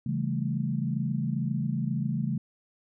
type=chord; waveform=sine; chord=A dominant seventh; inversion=first; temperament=just; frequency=137.5 / 165 / 198 / 220 Hz; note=C#3 / E3 / G3 / A3; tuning=-14 / +2 / +18 / 0 cents; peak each=-30 / -32 / -34 / -32 dBFS; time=0.06-2.38 s; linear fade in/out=5 ms; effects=none